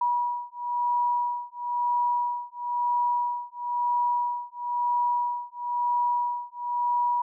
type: beating tone pair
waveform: sine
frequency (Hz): 967 / 968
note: B5 / B5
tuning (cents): -37 / -35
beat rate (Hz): 1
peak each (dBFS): -27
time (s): 0.01-7.22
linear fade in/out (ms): 5
effects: none